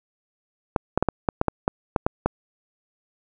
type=clicks; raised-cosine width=1 ms; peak=-5 dBFS; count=11; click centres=0.762 / 0.976 / 1.026 / 1.087 / 1.288 / 1.414 / 1.483 / 1.679 / 1.962 / 2.065 / 2.26 s; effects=none